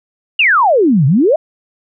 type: exponential two-way sweep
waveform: sine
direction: down then up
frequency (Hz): 2930 to 125.9 to 668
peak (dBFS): -7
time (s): 0.39-1.36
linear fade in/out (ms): 5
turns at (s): 1.06
effects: none